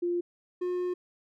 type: tone pair in turn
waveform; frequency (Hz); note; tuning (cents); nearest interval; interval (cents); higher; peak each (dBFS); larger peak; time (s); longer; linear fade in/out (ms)
sine / triangle; 349.2 / 359.2; F4 / F4; 0 / +49; unison; 49; second; -26; neither; 0.02-0.21 / 0.61-0.94; second; 10
effects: none